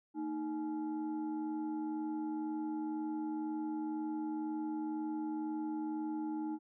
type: tone with frequency modulation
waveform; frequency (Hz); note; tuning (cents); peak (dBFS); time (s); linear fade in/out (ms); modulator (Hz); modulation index
sine; 310; D#4; -6; -35; 0.14-6.59; 50; 538; 0.58
effects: none